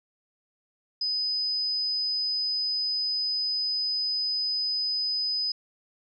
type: tone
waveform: sine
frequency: 5010 Hz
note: D#8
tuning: 11 cents sharp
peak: -25 dBFS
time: 1.01-5.52 s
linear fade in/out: 5 ms
effects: none